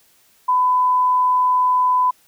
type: tone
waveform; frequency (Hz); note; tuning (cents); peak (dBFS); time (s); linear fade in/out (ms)
sine; 1003; B5; +26; -13; 0.48-2.11; 10
effects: white hiss -56 dBFS RMS until 2.27 s